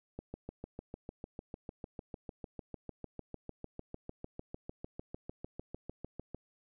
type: click train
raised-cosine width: 2 ms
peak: -28 dBFS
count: 42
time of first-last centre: 0.19-6.346 s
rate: 6.66 Hz
effects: none